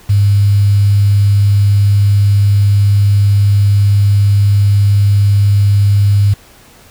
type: tone with quantisation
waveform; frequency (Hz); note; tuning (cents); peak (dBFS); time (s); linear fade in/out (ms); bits
sine; 101; G#2; -48; -6; 0.09-6.34; 10; 5
effects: pink hiss -42 dBFS RMS until 6.9 s